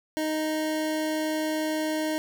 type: tone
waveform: 25% pulse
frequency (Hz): 311.1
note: D#4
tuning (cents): 0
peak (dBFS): -22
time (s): 0.17-2.18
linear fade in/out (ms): 0
effects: none